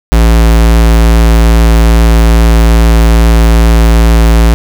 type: tone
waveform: square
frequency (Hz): 56.4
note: A1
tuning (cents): +44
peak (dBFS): -3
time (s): 0.12-4.54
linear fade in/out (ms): 0
effects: none